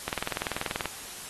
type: click train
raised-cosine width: 0.3 ms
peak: -13 dBFS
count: 17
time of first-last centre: 0.08-0.857 s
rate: 20.6 Hz
effects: white hiss -41 dBFS RMS until 1.29 s + AAC 32 kbps